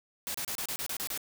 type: noise bursts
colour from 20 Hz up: white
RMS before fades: -35 dBFS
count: 9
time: 0.27-1.176 s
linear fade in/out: 0 ms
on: 74 ms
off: 30 ms
effects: none